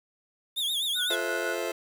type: tone with vibrato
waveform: 45% pulse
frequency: 3500 Hz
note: A7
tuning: 10 cents flat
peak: -26 dBFS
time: 0.56-1.16 s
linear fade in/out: 20 ms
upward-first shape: triangle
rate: 7.9 Hz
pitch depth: 150 cents each way
type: tone with tremolo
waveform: sine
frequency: 1468 Hz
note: F#6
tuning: 14 cents flat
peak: -30 dBFS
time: 0.95-1.56 s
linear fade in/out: 50 ms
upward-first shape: square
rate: 5.9 Hz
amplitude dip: 35%
type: chord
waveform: 40% pulse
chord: F major seventh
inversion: none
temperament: just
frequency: 349.2 / 436.5 / 523.8 / 654.8 Hz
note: F4 / A4 / C5 / E5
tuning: 0 / -14 / +2 / -12 cents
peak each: -34 dBFS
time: 1.1-1.72 s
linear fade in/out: 5 ms
effects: 9-bit